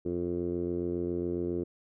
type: tone with low-pass filter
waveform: 10% pulse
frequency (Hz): 87.31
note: F2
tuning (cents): 0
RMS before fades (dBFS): -32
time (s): 0.05-1.64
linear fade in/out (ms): 10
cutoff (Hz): 380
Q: 3.8
effects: none